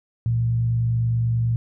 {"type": "tone with frequency modulation", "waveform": "sine", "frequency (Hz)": 116.54, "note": "A#2", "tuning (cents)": 0, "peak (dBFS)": -18, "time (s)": [0.26, 1.56], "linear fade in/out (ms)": 0, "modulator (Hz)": 49.6, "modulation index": 0.32, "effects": []}